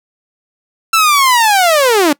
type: linear sweep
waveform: sawtooth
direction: down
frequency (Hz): 1349 to 275.2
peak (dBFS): -4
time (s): 0.93-2.13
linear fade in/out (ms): 5
effects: noise-tail reverb RT60 0.1 s tail -23 dB re dry